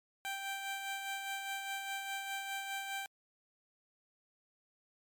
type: tone with tremolo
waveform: 15% pulse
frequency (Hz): 784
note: G5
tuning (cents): 0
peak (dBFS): -30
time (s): 0.25-3.06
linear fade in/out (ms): 0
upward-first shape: sine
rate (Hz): 4.9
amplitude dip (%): 40
effects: MP3 96 kbps